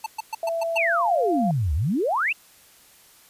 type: tone bursts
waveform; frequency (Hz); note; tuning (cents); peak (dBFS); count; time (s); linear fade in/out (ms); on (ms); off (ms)
square; 883; A5; +6; -26; 6; 0.04-0.778; 5; 23; 120
type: tone with pitch glide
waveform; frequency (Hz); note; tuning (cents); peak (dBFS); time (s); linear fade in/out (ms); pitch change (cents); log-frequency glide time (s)
sine; 665 to 696; E5 to F5; +15 to -6; -23; 0.43-1.51; 2; +79; 0.82-1.07
type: exponential two-way sweep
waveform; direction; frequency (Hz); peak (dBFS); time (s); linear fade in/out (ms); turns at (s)
sine; down then up; 2861 to 68.3 to 2861; -20; 0.76-2.33; 10; 1.74
effects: white hiss -53 dBFS RMS until 3.29 s + resampled to 32000 Hz